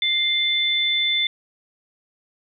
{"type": "tone pair together", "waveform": "sine", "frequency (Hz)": [2093, 3520], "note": ["C7", "A7"], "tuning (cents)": [0, 0], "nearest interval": "major sixth", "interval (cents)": 900, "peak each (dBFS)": [-24, -19], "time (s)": [0.02, 1.27], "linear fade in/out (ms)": 2, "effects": []}